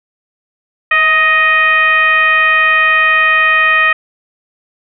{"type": "tone with frequency modulation", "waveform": "sine", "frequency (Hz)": 1870, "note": "A#6", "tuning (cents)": 5, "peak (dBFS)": -7, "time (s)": [0.91, 3.93], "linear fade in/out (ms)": 5, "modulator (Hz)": 614, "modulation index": 1.1, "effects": []}